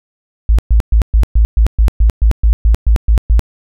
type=tone bursts; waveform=sine; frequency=55 Hz; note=A1; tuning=in tune; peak=-5 dBFS; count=14; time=0.49-3.394 s; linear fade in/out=0 ms; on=96 ms; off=120 ms; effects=none